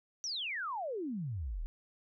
sine exponential sweep, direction down, 6070 to 32.87 Hz, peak -35 dBFS, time 0.24-1.66 s, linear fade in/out 0 ms, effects none

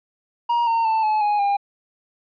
triangle tone with pitch steps, 946 / 915.9 / 886.7 / 858.5 / 831.2 / 804.7 Hz, A#5 / A#5 / A5 / A5 / G#5 / G5, +25 / -31 / +13 / -43 / +1 / +45 cents, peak -15 dBFS, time 0.49-1.57 s, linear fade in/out 10 ms, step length 180 ms, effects resampled to 11025 Hz

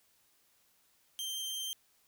sawtooth tone, 3147 Hz, G7, 6 cents sharp, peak -33 dBFS, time 1.19-1.73 s, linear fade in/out 0 ms, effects white hiss -70 dBFS RMS until 2.07 s

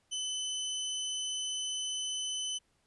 25% pulse tone, 3025 Hz, F#7, 38 cents sharp, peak -30 dBFS, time 0.11-2.59 s, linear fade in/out 20 ms, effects pink hiss -73 dBFS RMS until 2.86 s + resampled to 24000 Hz

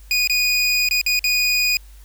25% pulse tone with dropouts, 2470 Hz, D#7, 13 cents flat, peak -12 dBFS, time 0.11-1.77 s, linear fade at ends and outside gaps 1 ms, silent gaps 0.274-0.297 / 0.888-0.91 / 1.014-1.063 / 1.192-1.241 s, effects added 50 Hz sine -40 dBFS peak until 2.04 s + white hiss -53 dBFS RMS until 2.04 s

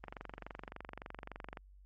click train, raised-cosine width 0.5 ms, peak -29 dBFS, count 37, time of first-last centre 0.04-1.572 s, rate 23.5 Hz, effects added 48 Hz sine -56 dBFS peak until 1.85 s + Opus 32 kbps

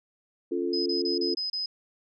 sine chord, Db augmented, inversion none, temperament equal, 277.2 / 349.2 / 440 Hz, Db4 / F4 / A4, 0 / 0 / 0 cents, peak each -32 / -28 / -32 dBFS, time 0.51-1.35 s, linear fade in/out 10 ms
sine tone bursts, 5040 Hz, D#8, 21 cents sharp, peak -28 dBFS, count 6, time 0.73-1.66 s, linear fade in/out 5 ms, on 130 ms, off 30 ms
effects none

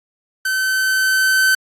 45% pulse tone with level ramp, 1533 Hz, G6, 39 cents flat, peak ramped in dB -17 to -11 dBFS, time 0.45-1.55 s, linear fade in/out 5 ms, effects AAC 64 kbps

